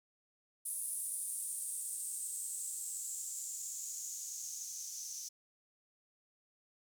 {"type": "noise with band-pass filter sweep", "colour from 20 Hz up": "violet", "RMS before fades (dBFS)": -42, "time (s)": [0.65, 5.29], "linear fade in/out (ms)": 10, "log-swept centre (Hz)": [10000, 5900], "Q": 6.4, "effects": []}